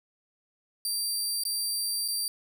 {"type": "tone with dropouts", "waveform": "20% pulse", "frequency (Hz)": 4699, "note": "D8", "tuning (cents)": 0, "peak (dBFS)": -22, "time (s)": [0.85, 2.28], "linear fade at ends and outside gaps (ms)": 1, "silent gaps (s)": [[1.436, 1.452], [2.079, 2.084]], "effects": []}